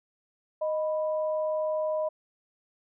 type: tone pair together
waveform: sine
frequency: 621 / 988.6 Hz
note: D#5 / B5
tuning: -3 / +1 cents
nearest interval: minor sixth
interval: 804 cents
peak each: -26 / -37 dBFS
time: 0.61-2.09 s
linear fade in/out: 10 ms
effects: none